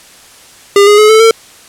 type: tone with pitch steps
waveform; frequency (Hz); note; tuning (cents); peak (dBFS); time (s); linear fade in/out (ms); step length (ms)
square; 402.6 / 414.2 / 426 / 438.3 / 450.9; G4 / G#4 / G#4 / A4 / A4; +46 / -5 / +44 / -7 / +42; -3; 0.76-1.31; 2; 110
effects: white hiss -38 dBFS RMS until 1.68 s + low-pass 10000 Hz 12 dB/octave